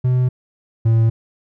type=tone pair in turn; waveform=triangle; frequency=126.4 / 113.26 Hz; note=B2 / A#2; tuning=+41 / -49 cents; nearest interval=major second; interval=190 cents; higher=first; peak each=-11 / -9 dBFS; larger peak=second; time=0.04-0.29 / 0.85-1.1 s; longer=neither; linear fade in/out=10 ms; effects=none